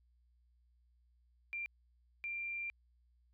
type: tone bursts at uneven times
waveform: sine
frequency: 2374 Hz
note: D7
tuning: 18 cents sharp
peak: -38 dBFS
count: 2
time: 1.53-1.66 / 2.24-2.7 s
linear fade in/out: 0 ms
effects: added 60 Hz sine -68 dBFS peak until 3.33 s